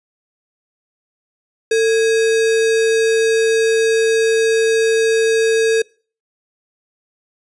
sine tone with sample-and-hold, 448.3 Hz, A4, 32 cents sharp, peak -11 dBFS, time 1.71-5.82 s, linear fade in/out 5 ms, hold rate 2100 Hz, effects noise-tail reverb RT60 0.4 s tail -25 dB re dry + resampled to 22050 Hz

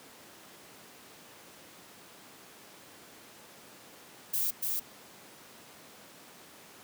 violet noise with echo, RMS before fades -30 dBFS, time 4.33-4.51 s, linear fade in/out 10 ms, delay 290 ms, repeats 1, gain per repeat -2 dB, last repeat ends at 4.8 s, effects pink hiss -52 dBFS RMS until 6.83 s + high-pass 200 Hz 12 dB/octave

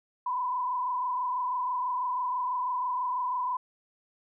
sine tone with frequency modulation, 999 Hz, B5, 20 cents sharp, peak -27 dBFS, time 0.26-3.57 s, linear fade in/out 5 ms, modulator 26.1 Hz, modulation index 1.1, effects none

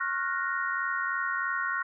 sine chord, Gb major seventh, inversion second, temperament equal with one note detuned, 1090.3 / 1396.9 / 1480 / 1864.7 Hz, Db6 / F6 / Gb6 / Bb6, -29 / 0 / 0 / 0 cents, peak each -33 dBFS, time 0-1.83 s, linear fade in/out 10 ms, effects none

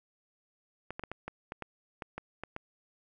clicks, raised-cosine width 0.5 ms, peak -23 dBFS, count 11, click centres 0.906 / 0.995 / 1.037 / 1.116 / 1.28 / 1.521 / 1.623 / 2.022 / 2.18 / 2.436 / 2.564 s, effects none

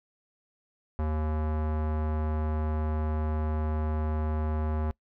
square tone with low-pass filter, 77.3 Hz, D#2, 11 cents flat, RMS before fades -29 dBFS, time 0.99-4.91 s, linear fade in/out 0 ms, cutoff 1100 Hz, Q 1.2, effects noise-tail reverb RT60 0.1 s tail -23 dB re dry

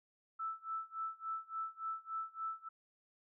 sine tone with tremolo, 1318.5 Hz, E6, in tune, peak -36 dBFS, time 0.39-2.69 s, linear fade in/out 10 ms, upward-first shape sine, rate 3.5 Hz, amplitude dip 95%, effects none

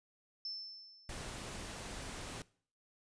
sine tone with exponential decay, 5300 Hz, E8, 9 cents sharp, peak -38 dBFS, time 0.45-1.51 s, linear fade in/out 2 ms, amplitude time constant 230 ms
pink noise, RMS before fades -45 dBFS, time 1.09-2.42 s, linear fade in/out 2 ms
effects noise-tail reverb RT60 0.5 s tail -21 dB re dry + resampled to 22050 Hz

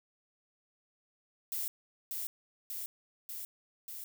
violet noise with echo, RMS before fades -36 dBFS, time 1.52-1.68 s, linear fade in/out 0 ms, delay 590 ms, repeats 4, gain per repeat -2 dB, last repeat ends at 4.04 s, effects none

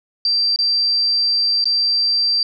sine tone with dropouts, 4699 Hz, D8, in tune, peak -14 dBFS, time 0.25-2.43 s, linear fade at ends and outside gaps 2 ms, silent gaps 0.561-0.588 / 1.642-1.655 s, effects none

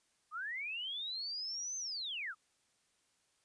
sine linear two-way sweep, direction up then down, 1174.7 to 6272 to 1174.7 Hz, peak -38 dBFS, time 0.31-2.35 s, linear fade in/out 50 ms, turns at 1.77 s, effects white hiss -75 dBFS RMS until 3.44 s + resampled to 22050 Hz

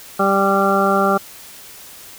harmonic tone, 196.3 Hz, G3, 3 cents sharp, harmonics 1 / 2 / 3 / 4 / 6 / 7, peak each -20 / -20 / -20 / -20 / -20 / -20 dBFS, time 0.19-1.18 s, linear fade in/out 10 ms, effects white hiss -39 dBFS RMS until 2.18 s

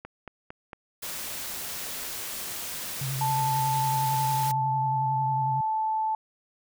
click train, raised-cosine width 0.5 ms, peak -24 dBFS, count 4, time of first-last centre 0.05-0.732 s, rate 4.4 Hz
white noise, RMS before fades -35 dBFS, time 1.02-4.52 s, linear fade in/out 10 ms
sine tone with vibrato, 134.2 Hz, C3, 44 cents sharp, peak -29 dBFS, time 3.01-5.61 s, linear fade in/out 5 ms, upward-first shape sine, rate 11 Hz, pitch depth 52 cents each way
sine tone with pitch glide, 880 to 874.9 Hz, A5 to A5, 0 to -10 cents, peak -24 dBFS, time 3.21-6.15 s, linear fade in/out 2 ms, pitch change -10 cents, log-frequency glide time 3.86-4.81 s
effects none

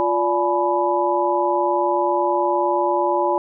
sine tone cluster, 351.5 / 580 / 850 / 989 Hz, F4 / D5 / G#5 / B5, +11 / -22 / +40 / +2 cents, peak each -22 dBFS, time 0-3.38 s, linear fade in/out 0 ms, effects none

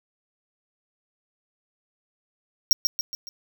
square tone with echo, 5588 Hz, F8, in tune, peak -13 dBFS, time 2.71-2.73 s, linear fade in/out 0 ms, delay 140 ms, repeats 4, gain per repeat -6 dB, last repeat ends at 3.29 s, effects none

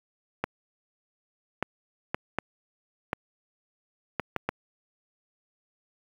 clicks, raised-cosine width 0.5 ms, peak -11 dBFS, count 8, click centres 0.44 / 1.626 / 2.145 / 2.386 / 3.131 / 4.197 / 4.363 / 4.49 s, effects high-pass 80 Hz 12 dB/octave + 8-bit

